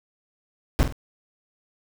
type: noise with echo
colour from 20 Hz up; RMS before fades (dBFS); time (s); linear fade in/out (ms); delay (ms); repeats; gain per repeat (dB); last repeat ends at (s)
brown; -17; 0.79-0.83; 0; 47; 2; -9; 0.924
effects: none